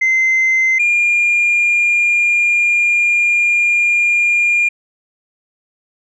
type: tone pair in turn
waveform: sine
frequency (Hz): 2070 / 2410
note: C7 / D7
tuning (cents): -19 / +44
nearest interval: minor third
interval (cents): 263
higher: second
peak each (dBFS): -9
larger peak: neither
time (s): 0.01-0.79 / 0.79-4.69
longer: second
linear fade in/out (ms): 10
effects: tanh soft clip ceiling -8 dBFS